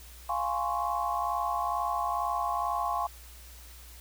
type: chord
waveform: sine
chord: Db major seventh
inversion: first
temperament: equal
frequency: 698.5 / 830.6 / 1046.5 / 1108.7 Hz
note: F5 / Ab5 / C6 / Db6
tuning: 0 / 0 / 0 / 0 cents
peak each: -33 dBFS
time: 0.29-3.07 s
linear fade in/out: 5 ms
effects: added 60 Hz sine -48 dBFS peak until 4 s + white hiss -52 dBFS RMS until 4 s